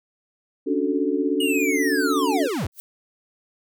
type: chord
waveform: sine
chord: D major seventh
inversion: third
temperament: equal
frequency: 277.2 / 293.7 / 370 / 440 Hz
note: C#4 / D4 / F#4 / A4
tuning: 0 / 0 / 0 / 0 cents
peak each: -25 / -24 / -26 / -26 dBFS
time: 0.66-2.48 s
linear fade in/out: 20 ms
type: linear sweep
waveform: square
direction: down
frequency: 2915 to 55.6 Hz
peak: -24 dBFS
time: 1.4-2.67 s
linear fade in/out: 5 ms
type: noise with exponential growth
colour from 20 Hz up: violet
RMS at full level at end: -34 dBFS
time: 2.72-2.8 s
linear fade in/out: 0 ms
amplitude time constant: 17 ms
effects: none